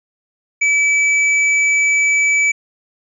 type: tone with hard clipping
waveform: triangle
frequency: 2300 Hz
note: D7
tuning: 37 cents flat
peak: -13 dBFS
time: 0.61-2.52 s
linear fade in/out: 10 ms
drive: 11 dB
effects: resampled to 22050 Hz